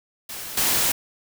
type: noise with level steps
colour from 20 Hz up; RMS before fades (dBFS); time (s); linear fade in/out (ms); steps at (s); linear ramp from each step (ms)
white; -34 / -21; 0.29-0.92; 5; 0.57; 5
effects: none